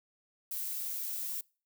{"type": "noise", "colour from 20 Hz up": "violet", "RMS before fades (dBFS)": -37, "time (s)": [0.51, 1.41], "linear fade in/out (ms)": 5, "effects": ["noise-tail reverb RT60 0.4 s tail -26 dB re dry"]}